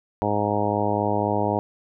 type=harmonic tone; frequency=103.83 Hz; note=G#2; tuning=in tune; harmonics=1 / 2 / 3 / 4 / 5 / 6 / 7 / 8 / 9; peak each=-29 / -29 / -29 / -29 / -29 / -29 / -29 / -29 / -29 dBFS; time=0.22-1.59 s; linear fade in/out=0 ms; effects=none